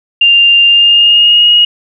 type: tone with pitch glide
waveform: sine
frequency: 2794 to 2881 Hz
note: F7 to F#7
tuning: 0 to -47 cents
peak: -3 dBFS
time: 0.21-1.65 s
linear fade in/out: 5 ms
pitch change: +53 cents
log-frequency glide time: 0.66-1.51 s
effects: none